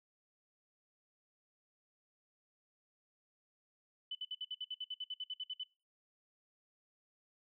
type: tone bursts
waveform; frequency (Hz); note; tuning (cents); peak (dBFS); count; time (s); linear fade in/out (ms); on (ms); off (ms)
sine; 3003; F#7; +25; -38; 16; 4.11-5.636; 5; 41; 58
effects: noise-tail reverb RT60 0.3 s tail -21 dB re dry